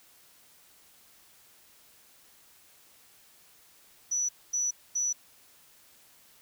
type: tone bursts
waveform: sine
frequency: 5920 Hz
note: F#8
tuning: in tune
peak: -26 dBFS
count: 3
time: 4.11-5.13 s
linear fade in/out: 10 ms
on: 180 ms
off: 240 ms
effects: white hiss -59 dBFS RMS until 6.41 s